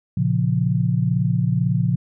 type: chord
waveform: sine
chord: Bb minor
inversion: none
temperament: equal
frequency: 116.54 / 138.59 / 174.61 Hz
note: Bb2 / Db3 / F3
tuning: 0 / 0 / 0 cents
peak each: -21 dBFS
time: 0.17-1.96 s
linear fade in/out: 5 ms
effects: none